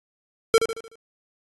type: tone with echo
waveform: square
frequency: 453 Hz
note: A#4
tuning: 50 cents flat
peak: -13 dBFS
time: 0.54-0.58 s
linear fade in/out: 0 ms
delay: 75 ms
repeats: 5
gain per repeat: -7 dB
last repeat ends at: 0.955 s
effects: AAC 32 kbps